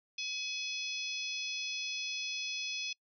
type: harmonic tone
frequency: 848 Hz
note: G#5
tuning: 36 cents sharp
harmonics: 3 / 4 / 5 / 6 / 7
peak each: -39 / -41 / -46 / -42 / -45 dBFS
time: 0.18-2.93 s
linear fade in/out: 5 ms
effects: noise-tail reverb RT60 0.1 s tail -26 dB re dry